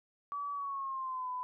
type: tone with pitch glide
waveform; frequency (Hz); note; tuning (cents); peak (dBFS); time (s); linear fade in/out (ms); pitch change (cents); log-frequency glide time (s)
sine; 1145 to 1002.6; D6 to B5; -44 to +26; -35; 0.32-1.43; 0; -230; 0.53-1.3
effects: none